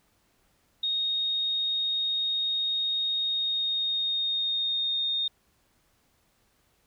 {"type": "tone with pitch glide", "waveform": "sine", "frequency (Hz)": [3724, 3681], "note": ["A#7", "A#7"], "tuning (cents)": [-2, -23], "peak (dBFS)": -25, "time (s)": [0.83, 5.28], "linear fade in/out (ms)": 5, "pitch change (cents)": -21, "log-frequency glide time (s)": [3.16, 5.05], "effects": ["pink hiss -68 dBFS RMS until 6.86 s"]}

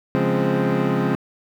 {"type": "chord", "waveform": "25% pulse", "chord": "Db major seventh", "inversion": "none", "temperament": "equal", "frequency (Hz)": [138.59, 174.61, 207.7, 261.6], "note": ["Db3", "F3", "Ab3", "C4"], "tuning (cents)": [0, 0, 0, 0], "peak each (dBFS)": -20, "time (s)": [0.15, 1.15], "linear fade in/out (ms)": 0, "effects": ["low-pass 2000 Hz 12 dB/octave", "8-bit"]}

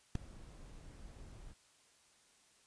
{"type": "noise with ADSR envelope", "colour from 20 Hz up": "brown", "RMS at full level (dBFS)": -29, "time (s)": [0.15, 1.54], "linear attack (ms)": 4, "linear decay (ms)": 4, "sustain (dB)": -24, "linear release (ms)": 26, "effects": ["white hiss -68 dBFS RMS until 2.66 s", "resampled to 22050 Hz"]}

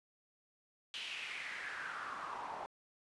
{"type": "noise with band-pass filter sweep", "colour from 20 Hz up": "pink", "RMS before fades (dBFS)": -44, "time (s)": [0.94, 2.66], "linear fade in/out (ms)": 0, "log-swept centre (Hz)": [3100, 810], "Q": 4.2, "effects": ["resampled to 24000 Hz"]}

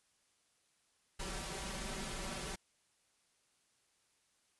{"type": "noise with comb filter", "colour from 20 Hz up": "pink", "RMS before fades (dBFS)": -42, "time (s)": [1.19, 2.56], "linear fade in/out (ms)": 10, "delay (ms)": 5.2, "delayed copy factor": 0.75, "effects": ["white hiss -75 dBFS RMS until 4.59 s", "resampled to 24000 Hz"]}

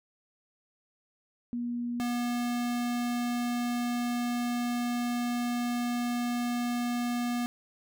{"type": "tone pair in turn", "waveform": ["sine", "square"], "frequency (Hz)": [240, 241.5], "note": ["B3", "B3"], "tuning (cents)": [-49, -39], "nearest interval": "unison", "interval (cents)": 10, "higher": "second", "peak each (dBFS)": [-30, -29], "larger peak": "second", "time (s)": [[1.53, 2], [2, 7.46]], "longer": "second", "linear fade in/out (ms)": 0, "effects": []}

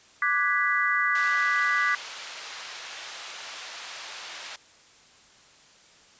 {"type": "chord", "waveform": "sine", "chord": "G# half-diminished seventh", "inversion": "second", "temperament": "equal", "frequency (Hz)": [1174.7, 1480, 1661.2, 1975.5], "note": ["D6", "F#6", "G#6", "B6"], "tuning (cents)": [0, 0, 0, 0], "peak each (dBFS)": [-27, -29, -28, -25], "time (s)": [0.22, 1.95], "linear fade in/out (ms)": 2}
{"type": "band-pass noise", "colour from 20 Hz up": "white", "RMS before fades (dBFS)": -40, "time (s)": [1.15, 4.56], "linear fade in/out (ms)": 2, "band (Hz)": [750, 4500], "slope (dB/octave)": 12}
{"effects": ["white hiss -55 dBFS RMS until 6.19 s", "resampled to 16000 Hz"]}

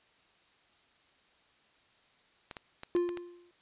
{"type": "clicks", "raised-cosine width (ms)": 0.3, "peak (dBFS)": -26, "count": 6, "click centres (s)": [2.512, 2.568, 2.834, 2.964, 3.091, 3.173]}
{"type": "tone with exponential decay", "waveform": "triangle", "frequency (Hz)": 350, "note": "F4", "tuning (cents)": 4, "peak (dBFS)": -21, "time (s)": [2.95, 3.51], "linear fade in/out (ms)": 1, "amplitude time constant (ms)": 120}
{"effects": ["white hiss -66 dBFS RMS until 3.61 s", "resampled to 8000 Hz"]}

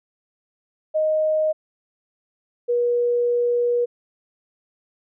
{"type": "tone pair in turn", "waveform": "sine", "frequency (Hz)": [622.3, 481.5], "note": ["D#5", "B4"], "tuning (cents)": [0, -44], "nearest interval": "major third", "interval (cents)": 444, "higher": "first", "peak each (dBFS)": [-17, -17], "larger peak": "neither", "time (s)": [[0.94, 1.53], [2.68, 3.86]], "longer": "second", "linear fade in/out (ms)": 20, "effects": []}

